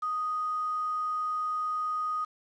sine tone with quantisation, 1244.5 Hz, D#6, in tune, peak -28 dBFS, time 0.02-2.25 s, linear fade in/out 10 ms, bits 8, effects low-pass 5000 Hz 12 dB/octave

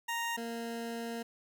20% pulse tone pair in turn, 932.3 / 231.9 Hz, A#5 / A#3, 0 / -9 cents, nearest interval 2 octaves, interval 2409 cents, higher first, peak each -28 / -32 dBFS, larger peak first, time 0.08-0.37 / 0.37-1.23 s, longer second, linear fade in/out 10 ms, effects 10-bit

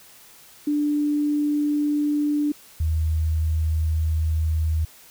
sine tone pair in turn, 294.7 / 79.26 Hz, D4 / D#2, +6 / +33 cents, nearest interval octave + major seventh, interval 2273 cents, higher first, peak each -19 dBFS, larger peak neither, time 0.67-2.52 / 2.8-4.85 s, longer second, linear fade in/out 5 ms, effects white hiss -49 dBFS RMS until 5.1 s

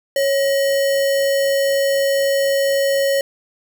sine tone with sample-and-hold, 552 Hz, C#5, 7 cents flat, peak -14 dBFS, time 0.16-3.21 s, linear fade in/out 2 ms, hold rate 2450 Hz, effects none

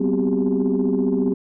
sine tone cluster, 191.9 / 243.5 / 258.4 / 379.7 / 400.9 Hz, G3 / B3 / C4 / F#4 / G4, -37 / -24 / -21 / +45 / +39 cents, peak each -22 / -24 / -20 / -28 / -22 dBFS, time 0-1.34 s, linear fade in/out 10 ms, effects tanh soft clip ceiling -11 dBFS

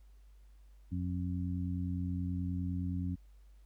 harmonic tone, 89.6 Hz, F2, 45 cents sharp, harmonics 1 / 2 / 3, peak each -35 / -38 / -40 dBFS, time 0.91-3.16 s, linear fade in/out 20 ms, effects added 50 Hz sine -55 dBFS peak until 3.65 s + pink hiss -75 dBFS RMS until 3.65 s

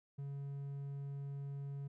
triangle tone, 140 Hz, C#3, 18 cents sharp, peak -39 dBFS, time 0.18-1.88 s, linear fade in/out 10 ms, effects none

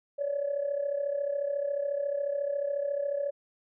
sine tone with amplitude modulation, 568 Hz, C#5, 42 cents sharp, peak -24 dBFS, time 0.18-3.31 s, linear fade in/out 20 ms, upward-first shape sine, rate 34.1 Hz, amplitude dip 70%, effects tanh soft clip ceiling -21 dBFS

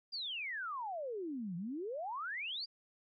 sine exponential two-way sweep, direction down then up, 4916 to 164.81 to 4916 Hz, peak -38 dBFS, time 0.12-2.66 s, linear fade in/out 20 ms, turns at 1.56 s, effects none

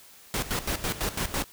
pink noise with tremolo, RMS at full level -28 dBFS, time 0.34-1.44 s, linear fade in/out 0 ms, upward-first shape square, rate 6 Hz, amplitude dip 75%, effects white hiss -52 dBFS RMS until 1.52 s

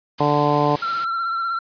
white high-pass noise, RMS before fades -32 dBFS, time 0.18-1.05 s, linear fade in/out 10 ms, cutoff 100 Hz, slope 48 dB/octave
harmonic tone, 146.83 Hz, D3, in tune, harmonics 1 / 2 / 3 / 4 / 5 / 6 / 7, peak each -23 / -23 / -23 / -23 / -23 / -23 / -23 dBFS, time 0.2-0.76 s, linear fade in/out 5 ms
triangle tone with vibrato, 1355 Hz, E6, 47 cents sharp, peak -19 dBFS, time 0.82-1.59 s, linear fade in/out 5 ms, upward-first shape sine, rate 16 Hz, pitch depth 33 cents each way
effects resampled to 11025 Hz

